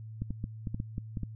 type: clicks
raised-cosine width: 5 ms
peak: -21 dBFS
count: 9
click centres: 0.22 / 0.306 / 0.441 / 0.672 / 0.745 / 0.801 / 0.981 / 1.172 / 1.233 s
effects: added 110 Hz sine -41 dBFS peak until 1.35 s